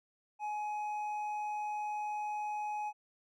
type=tone with hard clipping; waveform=triangle; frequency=841 Hz; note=G#5; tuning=22 cents sharp; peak=-36 dBFS; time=0.39-2.93 s; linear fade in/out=50 ms; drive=8 dB; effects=none